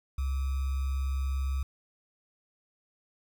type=tone with sample-and-hold; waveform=sine; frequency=67.3 Hz; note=C2; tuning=49 cents sharp; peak=-27 dBFS; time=0.18-1.63 s; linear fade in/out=5 ms; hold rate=1225 Hz; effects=none